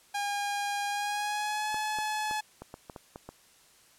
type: tone with pitch glide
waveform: sawtooth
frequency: 812 to 854.8 Hz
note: G#5 to G#5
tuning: -39 to +50 cents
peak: -26 dBFS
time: 0.14-2.41 s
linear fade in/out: 10 ms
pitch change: +89 cents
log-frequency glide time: 0.87-1.73 s
type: clicks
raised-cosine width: 1 ms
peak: -27 dBFS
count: 9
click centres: 1.744 / 1.987 / 2.311 / 2.62 / 2.741 / 2.898 / 2.962 / 3.159 / 3.29 s
effects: white hiss -60 dBFS RMS until 3.98 s + low-pass 11000 Hz 12 dB/octave